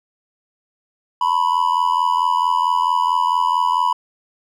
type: tone with amplitude modulation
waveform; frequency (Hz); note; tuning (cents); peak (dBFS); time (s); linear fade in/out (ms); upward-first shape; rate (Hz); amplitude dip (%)
triangle; 987.8; B5; 0; -9; 1.21-3.93; 5; sine; 84.5; 85
effects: none